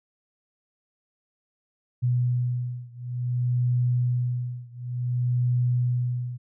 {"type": "beating tone pair", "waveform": "sine", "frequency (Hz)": [123, 123.56], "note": ["B2", "B2"], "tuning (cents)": [-7, 1], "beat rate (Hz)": 0.56, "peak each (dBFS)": [-25, -26], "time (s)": [2.02, 6.38], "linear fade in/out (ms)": 20, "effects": []}